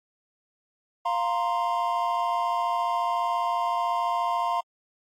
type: chord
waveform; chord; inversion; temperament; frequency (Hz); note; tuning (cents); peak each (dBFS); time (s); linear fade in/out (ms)
triangle; F suspended fourth; none; equal; 698.5 / 932.3 / 1046.5; F5 / Bb5 / C6; 0 / 0 / 0; -26; 1.05-4.61; 10
effects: AAC 48 kbps